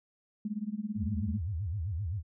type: tone with tremolo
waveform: sine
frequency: 210.8 Hz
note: G#3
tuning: 26 cents sharp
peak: -29 dBFS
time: 0.45-1.38 s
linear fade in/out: 2 ms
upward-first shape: sine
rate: 18 Hz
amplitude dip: 90%
type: tone with vibrato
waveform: sine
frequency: 91.1 Hz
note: F#2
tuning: 26 cents flat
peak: -31 dBFS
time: 0.95-2.23 s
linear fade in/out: 50 ms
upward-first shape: sine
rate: 7.7 Hz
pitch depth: 290 cents each way
effects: none